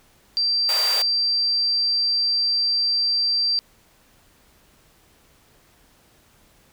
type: tone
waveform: sine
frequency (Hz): 4700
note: D8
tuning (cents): +1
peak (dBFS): -18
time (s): 0.37-3.59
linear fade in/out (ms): 0
type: high-pass noise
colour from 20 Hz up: pink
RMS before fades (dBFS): -29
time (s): 0.69-1.02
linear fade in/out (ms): 0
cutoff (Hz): 490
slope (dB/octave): 48
effects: pink hiss -57 dBFS RMS until 6.72 s